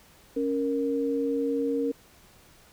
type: tone pair together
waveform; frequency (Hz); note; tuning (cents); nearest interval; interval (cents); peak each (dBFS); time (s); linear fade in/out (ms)
sine; 277.2 / 466.2; C#4 / A#4; 0 / 0; major sixth; 900; -27; 0.36-1.92; 10
effects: pink hiss -56 dBFS RMS until 2.72 s